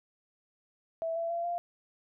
sine tone with pitch steps, 657 / 669.3 / 681.7 / 694.5 Hz, E5 / E5 / F5 / F5, -6 / +26 / -42 / -10 cents, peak -30 dBFS, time 1.02-1.58 s, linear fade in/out 0 ms, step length 140 ms, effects none

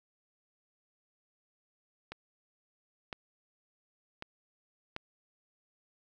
clicks, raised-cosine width 0.3 ms, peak -25 / -22 / -24 / -21 dBFS, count 4, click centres 2.12 / 3.128 / 4.224 / 4.964 s, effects none

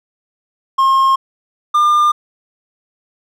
triangle tone pair in turn, 1071 / 1202 Hz, C6 / D6, +40 / +40 cents, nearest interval major second, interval 200 cents, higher second, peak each -7 dBFS, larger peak neither, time 0.78-1.16 / 1.74-2.12 s, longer neither, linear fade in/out 10 ms, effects none

